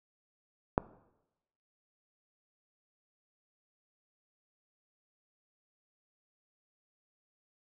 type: click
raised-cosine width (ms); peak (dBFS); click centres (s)
1; -10; 0.779
effects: noise-tail reverb RT60 0.9 s tail -19 dB re dry